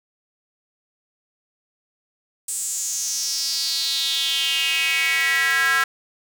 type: tone with high-pass filter sweep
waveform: square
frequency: 148.9 Hz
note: D3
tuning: 24 cents sharp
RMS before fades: -22 dBFS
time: 2.48-5.84 s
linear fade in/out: 5 ms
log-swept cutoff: 8300 to 1500 Hz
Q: 4.9
effects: none